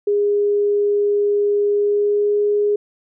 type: tone with pitch glide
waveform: sine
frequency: 410 to 413.6 Hz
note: G#4 to G#4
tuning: -22 to -7 cents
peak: -14 dBFS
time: 0.07-2.76 s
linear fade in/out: 5 ms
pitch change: +15 cents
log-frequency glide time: 1.69-2.39 s
effects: none